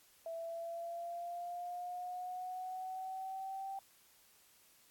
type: linear sweep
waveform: sine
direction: up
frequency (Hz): 659.3 to 781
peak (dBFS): -40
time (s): 0.26-3.79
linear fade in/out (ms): 2
effects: white hiss -66 dBFS RMS until 4.9 s + AAC 64 kbps